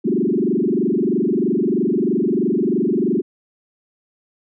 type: tone with frequency modulation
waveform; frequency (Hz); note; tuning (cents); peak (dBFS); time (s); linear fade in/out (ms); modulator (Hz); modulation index
sine; 293.7; D4; 0; -15; 0.04-3.22; 20; 23.1; 4.3
effects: none